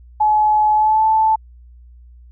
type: tone with pitch glide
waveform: sine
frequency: 852 to 877 Hz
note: G#5 to A5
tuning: +44 to -6 cents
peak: -11 dBFS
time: 0.2-1.36 s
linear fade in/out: 10 ms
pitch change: +50 cents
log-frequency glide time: 0.74-1.05 s
effects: added 60 Hz sine -40 dBFS peak until 2.31 s